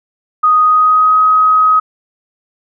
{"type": "tone with pitch glide", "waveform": "sine", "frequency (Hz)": [1244.5, 1264.1], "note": ["D#6", "D#6"], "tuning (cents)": [0, 27], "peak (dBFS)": -6, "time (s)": [0.43, 1.8], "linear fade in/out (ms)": 10, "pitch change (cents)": 27, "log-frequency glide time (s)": [0.62, 1.19], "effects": []}